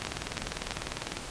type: two click trains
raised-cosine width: 0.2 ms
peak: -14 / -14 dBFS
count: 3 / 24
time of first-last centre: 0.05-0.708 / 0.02-1.17 s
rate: 3.04 / 20 Hz
effects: pink hiss -40 dBFS RMS until 1.3 s + resampled to 22050 Hz